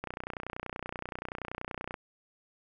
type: click train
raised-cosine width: 0.5 ms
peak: -21 dBFS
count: 59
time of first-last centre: 0.04-1.942 s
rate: 30.5 Hz
effects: none